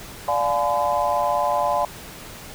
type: chord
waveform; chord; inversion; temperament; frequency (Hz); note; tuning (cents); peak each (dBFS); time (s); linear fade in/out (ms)
sine; D diminished seventh; none; just; 587.3 / 704.8 / 845.8 / 1014.9; D5 / F5 / Ab5 / Cb6; 0 / +16 / +31 / +47; -24; 0.28-1.85; 2
effects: pink hiss -39 dBFS RMS until 2.54 s